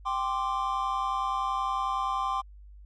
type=chord; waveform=triangle; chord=G suspended fourth; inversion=none; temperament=just; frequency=784 / 1045.3 / 1176 Hz; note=G5 / C6 / D6; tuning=0 / -2 / +2 cents; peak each=-31 / -28 / -30 dBFS; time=0.05-2.42 s; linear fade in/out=20 ms; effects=added 50 Hz sine -46 dBFS peak until 2.85 s + resampled to 22050 Hz